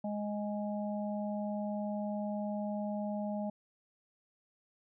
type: harmonic tone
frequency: 207.7 Hz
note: G#3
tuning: in tune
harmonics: 1 / 3 / 4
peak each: -35 / -39 / -44 dBFS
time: 0.04-3.5 s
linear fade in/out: 5 ms
effects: none